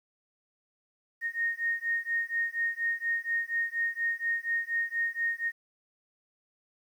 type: beating tone pair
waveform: sine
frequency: 1851 / 1855.2 Hz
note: A#6 / A#6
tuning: -13 / -9 cents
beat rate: 4.2 Hz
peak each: -31 dBFS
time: 1.21-5.52 s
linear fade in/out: 50 ms
effects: 10-bit